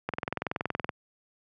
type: click train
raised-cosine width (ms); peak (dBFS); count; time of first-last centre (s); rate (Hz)
0.5; -14; 18; 0.09-0.892; 21.2
effects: high-pass 100 Hz 12 dB/octave